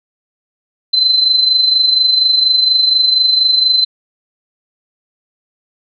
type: tone with amplitude modulation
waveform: sine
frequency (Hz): 4063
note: B7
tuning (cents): +48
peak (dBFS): -6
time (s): 0.93-3.85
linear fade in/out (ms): 10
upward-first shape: sine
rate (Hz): 24.2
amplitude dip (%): 55
effects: none